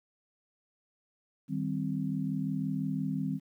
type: chord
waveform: sine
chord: C minor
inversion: first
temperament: equal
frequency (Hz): 155.56 / 196 / 261.6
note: Eb3 / G3 / C4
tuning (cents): 0 / 0 / 0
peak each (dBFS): -34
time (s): 1.48-3.4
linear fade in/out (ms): 50
effects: 11-bit